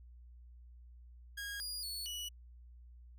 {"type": "tone with pitch steps", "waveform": "sawtooth", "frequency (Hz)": [1637, 4860, 4414, 2939], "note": ["G#6", "D#8", "C#8", "F#7"], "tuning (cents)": [-25, -42, -8, -12], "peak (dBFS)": -37, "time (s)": [1.37, 2.29], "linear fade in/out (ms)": 10, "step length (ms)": 230, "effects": ["added 60 Hz sine -53 dBFS peak until 3.18 s"]}